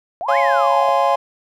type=exponential two-way sweep; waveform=sine; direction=up then down; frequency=636 to 2275 to 636 Hz; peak=-22 dBFS; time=0.21-0.89 s; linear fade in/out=0 ms; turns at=0.38 s
type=chord; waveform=triangle; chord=Db major seventh; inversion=none; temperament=just; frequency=554.4 / 693 / 831.5 / 1039.4 Hz; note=Db5 / F5 / Ab5 / C6; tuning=0 / -14 / +2 / -12 cents; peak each=-17 dBFS; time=0.28-1.16 s; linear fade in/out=10 ms
effects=none

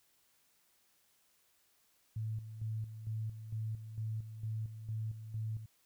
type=tone with tremolo; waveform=sine; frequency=110 Hz; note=A2; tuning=in tune; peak=-35 dBFS; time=2.16-5.66 s; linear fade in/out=5 ms; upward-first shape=square; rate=2.2 Hz; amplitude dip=65%; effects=white hiss -72 dBFS RMS until 5.85 s

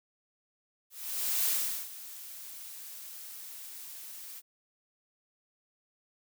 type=noise with ADSR envelope; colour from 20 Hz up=blue; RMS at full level=-28 dBFS; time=0.9-4.42 s; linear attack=560 ms; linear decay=420 ms; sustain=-17 dB; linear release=39 ms; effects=none

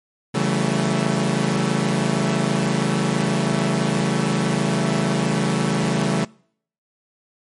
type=chord; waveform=sawtooth; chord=A dominant seventh; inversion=first; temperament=equal with one note detuned; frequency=138.59 / 164.81 / 190.97 / 220 Hz; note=C#3 / E3 / G3 / A3; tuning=0 / 0 / -45 / 0 cents; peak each=-20 dBFS; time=0.34-6.25 s; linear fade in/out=10 ms; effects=noise-tail reverb RT60 0.6 s tail -25 dB re dry + MP3 48 kbps

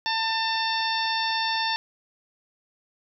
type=harmonic tone; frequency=896 Hz; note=A5; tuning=31 cents sharp; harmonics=1 / 2 / 3 / 4 / 5 / 6; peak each=-27 / -30 / -34 / -31 / -32 / -33 dBFS; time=0.06-1.76 s; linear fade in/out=0 ms; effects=none

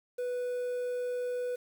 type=tone with quantisation; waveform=triangle; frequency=493.9 Hz; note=B4; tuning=in tune; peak=-29 dBFS; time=0.18-1.56 s; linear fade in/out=10 ms; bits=9; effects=none

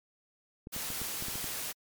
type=clicks; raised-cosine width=3 ms; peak=-29 dBFS; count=8; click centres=0.671 / 0.764 / 0.903 / 1.017 / 1.224 / 1.284 / 1.356 / 1.443 s
type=noise; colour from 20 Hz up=white; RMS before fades=-37 dBFS; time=0.72-1.73 s; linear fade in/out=20 ms
effects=MP3 96 kbps

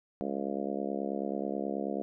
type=harmonic tone; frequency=69.3 Hz; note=C#2; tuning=in tune; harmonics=3 / 4 / 5 / 6 / 7 / 8 / 9 / 10; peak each=-37 / -38 / -39 / -40 / -40 / -41 / -42 / -42 dBFS; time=0.21-2.02 s; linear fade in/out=0 ms; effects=none

